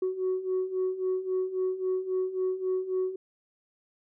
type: beating tone pair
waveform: sine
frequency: 370 / 373.7 Hz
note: F#4 / F#4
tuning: 0 / +17 cents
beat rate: 3.7 Hz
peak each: -31 / -27 dBFS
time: 0.02-3.16 s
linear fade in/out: 5 ms
effects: tanh soft clip ceiling -22 dBFS